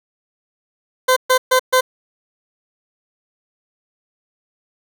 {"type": "tone bursts", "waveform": "20% pulse", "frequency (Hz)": 513, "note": "C5", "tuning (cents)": -34, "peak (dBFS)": -6, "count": 4, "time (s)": [1.08, 1.81], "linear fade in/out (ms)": 10, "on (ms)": 85, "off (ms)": 130, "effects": []}